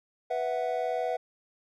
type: chord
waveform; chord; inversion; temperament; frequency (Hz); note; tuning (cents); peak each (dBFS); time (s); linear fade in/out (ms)
triangle; B suspended fourth; none; equal; 493.9 / 659.3 / 740; B4 / E5 / F#5; 0 / 0 / 0; -30; 0.3-1.17; 10
effects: none